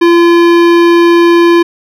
sine tone with hard clipping, 341.9 Hz, F4, 37 cents flat, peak -5 dBFS, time 0.01-1.63 s, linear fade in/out 10 ms, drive 17 dB, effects none

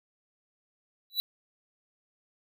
square tone with exponential growth, 3951 Hz, B7, in tune, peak -22 dBFS, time 1.1-1.2 s, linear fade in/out 0 ms, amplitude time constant 20 ms, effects none

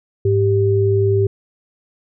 sine tone pair together, 103.83 / 392 Hz, G#2 / G4, 0 / 0 cents, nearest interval octave + major seventh, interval 2300 cents, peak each -15 dBFS, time 0.25-1.27 s, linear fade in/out 5 ms, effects none

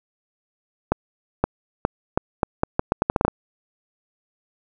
accelerating click train, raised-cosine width 1 ms, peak -3 dBFS, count 14, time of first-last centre 0.92-3.281 s, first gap 520 ms, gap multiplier 0.79, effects none

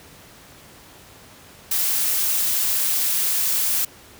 blue noise, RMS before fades -21 dBFS, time 1.71-3.85 s, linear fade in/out 5 ms, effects pink hiss -46 dBFS RMS until 4.19 s + high-pass 60 Hz 12 dB/octave

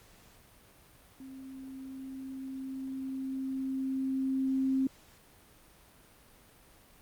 sine tone with level ramp, 265.4 Hz, C4, 25 cents sharp, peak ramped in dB -44 to -25 dBFS, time 1.2-4.87 s, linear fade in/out 2 ms, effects pink hiss -59 dBFS RMS until 7.01 s + Opus 48 kbps

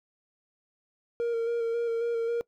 triangle tone with vibrato, 464.8 Hz, A#4, 5 cents flat, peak -23 dBFS, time 1.2-2.41 s, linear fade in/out 0 ms, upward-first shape square, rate 3.7 Hz, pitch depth 19 cents each way, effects noise-tail reverb RT60 0.1 s tail -23 dB re dry + tanh soft clip ceiling -19 dBFS

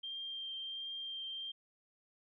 sine tone with vibrato, 3176 Hz, G7, 22 cents sharp, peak -40 dBFS, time 0.03-1.52 s, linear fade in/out 10 ms, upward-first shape triangle, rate 1.4 Hz, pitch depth 11 cents each way, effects none

